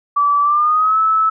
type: tone with pitch glide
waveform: sine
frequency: 1155 to 1304 Hz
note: D6 to E6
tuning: -29 to -19 cents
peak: -11 dBFS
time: 0.16-1.3 s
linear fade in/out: 10 ms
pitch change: +210 cents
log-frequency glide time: 0.42-0.98 s
effects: none